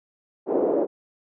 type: band-pass noise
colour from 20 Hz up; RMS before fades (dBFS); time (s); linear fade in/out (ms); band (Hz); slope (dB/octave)
white; -22; 0.46-0.87; 50; 310 to 520; 24
effects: none